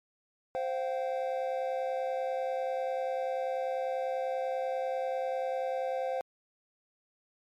triangle chord, C suspended fourth, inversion none, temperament equal with one note detuned, 523.3 / 698.5 / 768.7 Hz, C5 / F5 / G5, 0 / 0 / -34 cents, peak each -30 / -35 / -35 dBFS, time 0.55-6.21 s, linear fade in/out 0 ms, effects MP3 64 kbps

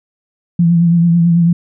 sine tone with vibrato, 170 Hz, F3, 46 cents flat, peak -7 dBFS, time 0.59-1.53 s, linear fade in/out 5 ms, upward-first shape triangle, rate 9.1 Hz, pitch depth 44 cents each way, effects none

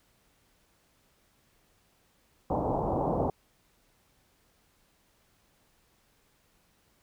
white low-pass noise, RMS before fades -29 dBFS, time 2.5-3.3 s, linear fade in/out 2 ms, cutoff 910 Hz, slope 48 dB/octave, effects pink hiss -68 dBFS RMS until 7.02 s

